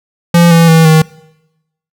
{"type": "tone with pitch steps", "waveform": "square", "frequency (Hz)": [171.2, 166.71, 162.34, 158.08], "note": ["F3", "E3", "E3", "D#3"], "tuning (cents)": [-34, 20, -26, 28], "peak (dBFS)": -4, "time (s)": [0.34, 1.02], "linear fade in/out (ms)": 5, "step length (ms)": 170, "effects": ["noise-tail reverb RT60 0.9 s tail -23 dB re dry"]}